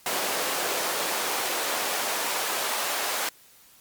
pink noise with high-pass filter sweep, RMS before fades -28 dBFS, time 0.06-3.29 s, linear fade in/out 2 ms, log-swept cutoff 450 to 680 Hz, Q 1, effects white hiss -55 dBFS RMS until 3.8 s + Opus 48 kbps

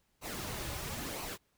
pink noise with flanger, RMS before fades -40 dBFS, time 0.21-1.38 s, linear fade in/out 50 ms, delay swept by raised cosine 0.57 to 4.47 ms, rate 1 Hz, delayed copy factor -0.5, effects pink hiss -75 dBFS RMS until 1.57 s

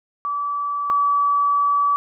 sine tone pair in turn, 1153 / 1147.4 Hz, D6 / D6, -32 / -41 cents, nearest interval unison, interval 9 cents, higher first, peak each -21 / -15 dBFS, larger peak second, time 0.25-0.9 / 0.9-1.96 s, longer second, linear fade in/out 0 ms, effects none

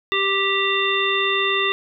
harmonic tone with a mistuned harmonic, 392 Hz, G4, in tune, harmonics 1 / 3 / 5 / 7 / 9, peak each -24 / -24 / -24 / -24 / -24 dBFS, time 0.12-1.72 s, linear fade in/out 0 ms, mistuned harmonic 9, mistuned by +30 cents, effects none

